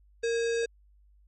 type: tone with sample-and-hold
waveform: sine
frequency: 462.8 Hz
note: A#4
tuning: 13 cents flat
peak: -25 dBFS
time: 0.23-0.66 s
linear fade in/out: 10 ms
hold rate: 2100 Hz
effects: added 50 Hz sine -57 dBFS peak until 1.27 s + MP3 32 kbps